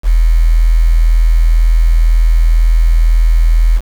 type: tone with quantisation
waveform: sine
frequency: 41 Hz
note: E1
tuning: 9 cents flat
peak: -5 dBFS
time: 0.03-3.81 s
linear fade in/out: 50 ms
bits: 5
effects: none